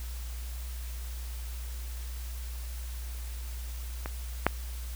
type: clicks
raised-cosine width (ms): 0.5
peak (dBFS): -20 / -6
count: 2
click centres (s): 4.059 / 4.466
effects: added 60 Hz sine -35 dBFS peak until 4.95 s + white hiss -48 dBFS RMS until 4.95 s